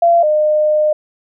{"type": "tone pair in turn", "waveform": "sine", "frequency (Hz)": [683, 608.5], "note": ["F5", "D#5"], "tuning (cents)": [-39, -39], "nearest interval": "major second", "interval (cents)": 200, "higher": "first", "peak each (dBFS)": [-7, -10], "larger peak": "first", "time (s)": [[0.02, 0.23], [0.23, 0.93]], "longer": "second", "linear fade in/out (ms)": 5, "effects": []}